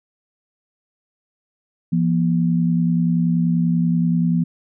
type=tone pair together; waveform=sine; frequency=170 / 240.4 Hz; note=F3 / B3; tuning=-46 / -46 cents; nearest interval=tritone; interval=600 cents; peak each=-16 / -21 dBFS; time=1.92-4.44 s; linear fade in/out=10 ms; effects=none